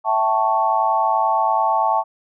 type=chord; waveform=sine; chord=A dominant seventh; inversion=second; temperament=equal with one note detuned; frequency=659.3 / 771 / 880 / 1108.7 Hz; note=E5 / G5 / A5 / C#6; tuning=0 / -29 / 0 / 0 cents; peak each=-23 / -22 / -18 / -22 dBFS; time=0.04-2.04 s; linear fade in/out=50 ms; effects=none